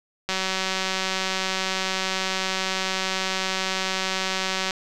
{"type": "click train", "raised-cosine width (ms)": 0.2, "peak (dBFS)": -8, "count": 836, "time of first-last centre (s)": [0.29, 4.708], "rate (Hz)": 189, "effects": []}